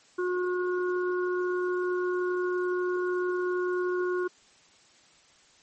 harmonic tone, 361.3 Hz, F#4, 41 cents flat, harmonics 1 / 3 / 4, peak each -26 / -37 / -36 dBFS, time 0.18-4.28 s, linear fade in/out 10 ms, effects white hiss -59 dBFS RMS until 5.62 s + MP3 32 kbps

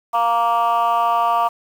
sine chord, Bb major, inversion second, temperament just, 699.2 / 932.3 / 1165.4 Hz, F5 / Bb5 / D6, +2 / 0 / -14 cents, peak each -17 dBFS, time 0.13-1.49 s, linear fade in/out 20 ms, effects tanh soft clip ceiling -10 dBFS + 7-bit

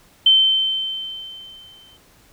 sine tone with exponential decay, 3093 Hz, G7, 24 cents flat, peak -8 dBFS, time 0.26-1.97 s, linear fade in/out 5 ms, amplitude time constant 370 ms, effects pink hiss -53 dBFS RMS until 2.32 s

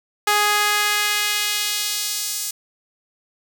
sawtooth tone with high-pass filter sweep, 416 Hz, G#4, 3 cents sharp, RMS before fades -21 dBFS, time 0.27-2.51 s, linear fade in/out 5 ms, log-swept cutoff 960 to 6600 Hz, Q 1, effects none

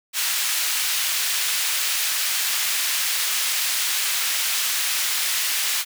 pink high-pass noise, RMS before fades -23 dBFS, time 0.13-5.85 s, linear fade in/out 50 ms, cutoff 2200 Hz, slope 12 dB/octave, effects none

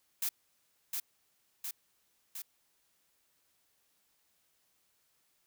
blue noise with echo, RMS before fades -33 dBFS, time 0.22-0.29 s, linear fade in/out 5 ms, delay 710 ms, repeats 3, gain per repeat -3 dB, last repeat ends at 2.42 s, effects white hiss -74 dBFS RMS until 5.46 s

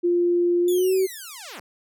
sine tone with pitch glide, 349.2 to 378.6 Hz, F4 to F#4, 0 to +40 cents, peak -17 dBFS, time 0.03-1.07 s, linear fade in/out 20 ms, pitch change +140 cents, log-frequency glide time 0.62-0.94 s
5% pulse linear sweep, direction down, 3525 to 146.6 Hz, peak -25 dBFS, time 0.68-1.6 s, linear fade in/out 2 ms
effects none

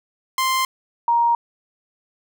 sawtooth / sine tone pair in turn, 1046.5 / 939.2 Hz, C6 / A#5, 0 / +13 cents, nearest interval major second, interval 187 cents, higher first, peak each -14 dBFS, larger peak neither, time 0.38-0.65 / 1.08-1.35 s, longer neither, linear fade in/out 2 ms, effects none

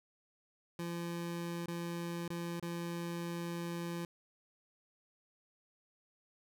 25% pulse tone with dropouts, 171 Hz, F3, 36 cents flat, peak -34 dBFS, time 0.79-4.05 s, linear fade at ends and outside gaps 2 ms, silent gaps 1.659-1.681 / 2.279-2.303 / 2.598-2.626 s, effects none

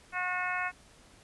harmonic tone with a mistuned harmonic, 362.7 Hz, F#4, 34 cents flat, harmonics 2 / 3 / 4 / 5 / 6 / 7, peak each -37 / -37 / -35 / -37 / -38 / -39 dBFS, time 0.12-0.72 s, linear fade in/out 50 ms, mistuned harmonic 7, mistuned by +22 cents, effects pink hiss -58 dBFS RMS until 1.23 s + resampled to 24000 Hz

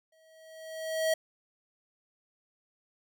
square tone with exponential growth, 640 Hz, D#5, 49 cents sharp, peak -24 dBFS, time 0.12-1.14 s, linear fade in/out 5 ms, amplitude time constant 220 ms, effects none

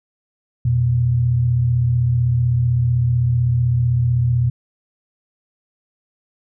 sine tone pair together, 86.4 / 122.19 Hz, F2 / B2, -18 / -18 cents, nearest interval tritone, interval 600 cents, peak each -23 / -14 dBFS, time 0.65-4.5 s, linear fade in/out 5 ms, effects none

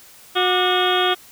harmonic tone with a mistuned harmonic, 364.4 Hz, F#4, 26 cents flat, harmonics 1 / 2 / 3 / 4 / 5 / 6 / 7 / 8 / 9 / 10, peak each -21 / -22 / -24 / -25 / -31 / -31 / -31 / -30 / -22 / -29 dBFS, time 0.35-1.15 s, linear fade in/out 20 ms, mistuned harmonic 3, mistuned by +140 cents, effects white hiss -46 dBFS RMS until 1.31 s

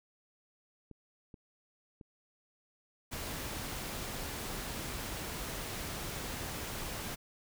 clicks, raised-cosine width 3 ms, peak -37 dBFS, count 5, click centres 0.913 / 1.342 / 2.012 / 3.496 / 3.646 s
pink noise, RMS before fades -40 dBFS, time 3.11-7.16 s, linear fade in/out 20 ms
effects none

